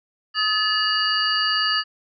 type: tone cluster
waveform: sine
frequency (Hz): 1262 / 1729 / 2875 / 4548 / 4742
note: D#6 / A6 / F7 / C#8 / D8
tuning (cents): +24 / -31 / +50 / +44 / +16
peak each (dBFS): -25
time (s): 0.34-1.84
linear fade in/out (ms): 50
effects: none